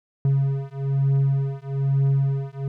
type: beating tone pair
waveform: triangle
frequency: 136.7 / 137.8 Hz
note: C#3 / C#3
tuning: -24 / -10 cents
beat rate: 1.1 Hz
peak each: -20 dBFS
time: 0.25-2.68 s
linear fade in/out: 2 ms
effects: none